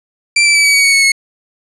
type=tone with pitch steps; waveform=sawtooth; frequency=2349 / 2325 / 2301 / 2277 / 2253 / 2230 / 2207 / 2184 Hz; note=D7 / D7 / D7 / C#7 / C#7 / C#7 / C#7 / C#7; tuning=0 / -18 / -36 / +46 / +28 / +10 / -8 / -26 cents; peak=-4 dBFS; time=0.36-1.12 s; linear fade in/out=5 ms; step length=95 ms; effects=resampled to 24000 Hz + 7-bit